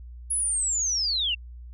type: linear sweep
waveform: sine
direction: down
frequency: 10548 to 2669 Hz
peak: -23 dBFS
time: 0.3-1.35 s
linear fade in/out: 10 ms
effects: added 60 Hz sine -39 dBFS peak until 1.73 s